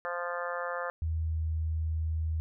harmonic tone, 174.61 Hz, F3, in tune, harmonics 3 / 4 / 5 / 6 / 7 / 8 / 9 / 10, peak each -36 / -41 / -44 / -41 / -39 / -42 / -44 / -41 dBFS, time 0.05-0.9 s, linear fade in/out 0 ms
sine tone with pitch glide, 80.5 to 79.76 Hz, E2 to D#2, -41 to +43 cents, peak -28 dBFS, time 1.02-2.4 s, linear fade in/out 0 ms, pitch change -16 cents, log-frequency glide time 1.18-1.39 s
effects none

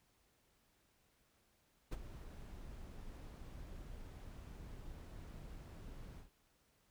brown noise with ADSR envelope, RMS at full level -38 dBFS, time 1.91-6.3 s, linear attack 18 ms, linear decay 28 ms, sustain -13 dB, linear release 130 ms, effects pink hiss -75 dBFS RMS until 6.9 s

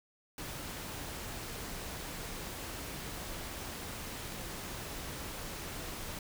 pink noise, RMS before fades -42 dBFS, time 0.38-6.19 s, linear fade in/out 2 ms, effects none

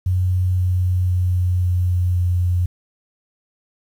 sine tone with pitch steps, 91.5 / 90.87 / 90.24 / 89.62 / 89 Hz, F#2 / F#2 / F#2 / F2 / F2, -19 / -31 / -43 / +45 / +33 cents, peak -15 dBFS, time 0.06-2.66 s, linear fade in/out 5 ms, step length 520 ms, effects 8-bit

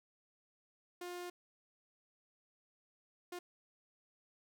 sawtooth tone bursts at uneven times, 354.6 Hz, F4, 26 cents sharp, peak -39 dBFS, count 2, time 1.01-1.3 / 3.32-3.39 s, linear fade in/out 5 ms, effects none

